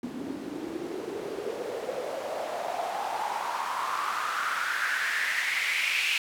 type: noise with band-pass filter sweep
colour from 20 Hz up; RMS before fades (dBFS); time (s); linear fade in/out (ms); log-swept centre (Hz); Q
white; -31; 0.03-6.18; 2; 250 to 2600; 5.2
effects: none